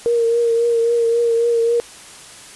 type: tone with vibrato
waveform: sine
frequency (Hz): 466.2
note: A#4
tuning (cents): 0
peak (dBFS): -13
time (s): 0.06-1.8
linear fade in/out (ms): 0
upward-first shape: triangle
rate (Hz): 3.7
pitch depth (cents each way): 33
effects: white hiss -39 dBFS RMS until 2.55 s + resampled to 24000 Hz